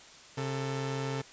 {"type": "tone pair together", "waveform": "sawtooth", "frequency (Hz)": [134.3, 443.2], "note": ["C3", "A4"], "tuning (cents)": [46, 13], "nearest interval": "octave + major sixth", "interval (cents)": 2067, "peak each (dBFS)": [-29, -33], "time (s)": [0.37, 1.22], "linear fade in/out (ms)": 10, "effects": ["white hiss -52 dBFS RMS until 1.32 s", "resampled to 16000 Hz"]}